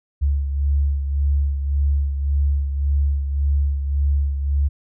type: beating tone pair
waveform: sine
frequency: 70.4 / 72.2 Hz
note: C#2 / D2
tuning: +27 / -29 cents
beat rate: 1.8 Hz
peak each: -17 / -26 dBFS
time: 0.21-4.69 s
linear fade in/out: 20 ms
effects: none